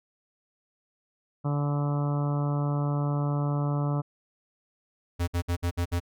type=harmonic tone; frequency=144.8 Hz; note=D3; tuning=24 cents flat; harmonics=1 / 2 / 3 / 4 / 5 / 6 / 7 / 8 / 9; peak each=-25 / -34 / -40 / -38 / -41 / -43 / -42 / -43 / -43 dBFS; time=1.44-4.02 s; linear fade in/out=20 ms
type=tone bursts; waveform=square; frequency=86.9 Hz; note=F2; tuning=8 cents flat; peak=-25 dBFS; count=6; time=5.19-6.002 s; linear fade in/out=20 ms; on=87 ms; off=58 ms
effects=none